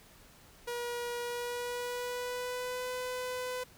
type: tone with pitch glide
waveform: sawtooth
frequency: 480 to 502.7 Hz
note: B4 to B4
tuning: -49 to +31 cents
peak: -31 dBFS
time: 0.67-3.64 s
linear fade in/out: 10 ms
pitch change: +80 cents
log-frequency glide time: 1.21-2.91 s
effects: pink hiss -58 dBFS RMS until 3.77 s